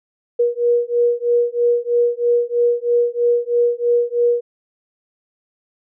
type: beating tone pair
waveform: sine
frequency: 476.9 / 480 Hz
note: A#4 / B4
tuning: +39 / -49 cents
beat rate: 3.1 Hz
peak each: -17 dBFS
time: 0.39-4.41 s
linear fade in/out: 10 ms
effects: none